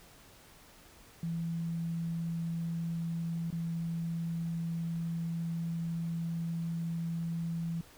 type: tone with dropouts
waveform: sine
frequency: 166.7 Hz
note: E3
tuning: 20 cents sharp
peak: -32 dBFS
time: 1.23-7.81 s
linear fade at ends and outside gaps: 2 ms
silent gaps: 3.504-3.526 s
effects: pink hiss -57 dBFS RMS until 7.97 s